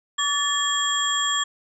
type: tone cluster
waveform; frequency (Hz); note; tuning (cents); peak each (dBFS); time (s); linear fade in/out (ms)
sine; 1142 / 1748 / 3286 / 7400; D6 / A6 / G#7 / A#8; -49 / -12 / -19 / -14; -26 / -27 / -24 / -28; 0.18-1.44; 10
effects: none